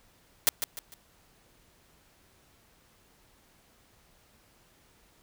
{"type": "noise with echo", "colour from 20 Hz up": "white", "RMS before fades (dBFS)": -21, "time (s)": [0.47, 0.49], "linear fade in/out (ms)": 0, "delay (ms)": 150, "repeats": 3, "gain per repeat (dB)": -9, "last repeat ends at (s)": 0.94, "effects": ["pink hiss -63 dBFS RMS until 5.22 s"]}